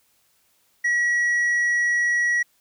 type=tone with tanh clipping; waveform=triangle; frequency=1921 Hz; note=B6; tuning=48 cents flat; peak=-19 dBFS; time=0.84-2.43 s; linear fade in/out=10 ms; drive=8 dB; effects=white hiss -64 dBFS RMS until 2.6 s